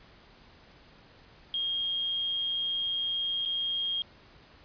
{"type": "tone with dropouts", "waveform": "sine", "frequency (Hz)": 3239, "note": "G#7", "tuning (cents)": -44, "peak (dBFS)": -28, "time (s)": [1.54, 4.02], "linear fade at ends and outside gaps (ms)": 1, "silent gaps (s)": [3.452, 3.458], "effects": ["pink hiss -56 dBFS RMS until 4.64 s", "resampled to 11025 Hz"]}